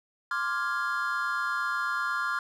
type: chord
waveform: triangle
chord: D half-diminished seventh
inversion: third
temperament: equal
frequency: 1046.5 / 1174.7 / 1396.9 / 1661.2 Hz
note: C6 / D6 / F6 / Ab6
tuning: 0 / 0 / 0 / 0 cents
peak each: -33 / -32 / -28 / -33 dBFS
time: 0.31-2.39 s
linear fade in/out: 2 ms
effects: none